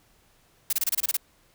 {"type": "noise bursts", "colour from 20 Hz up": "blue", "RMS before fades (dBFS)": -24, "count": 9, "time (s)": [0.7, 1.169], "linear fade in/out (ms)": 5, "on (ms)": 29, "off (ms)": 26, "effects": ["pink hiss -62 dBFS RMS until 1.54 s"]}